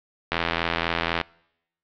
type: click train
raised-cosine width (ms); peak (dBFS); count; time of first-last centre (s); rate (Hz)
0.3; -6; 76; 0.32-1.213; 84
effects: noise-tail reverb RT60 0.8 s tail -25 dB re dry + low-pass 4000 Hz 12 dB/octave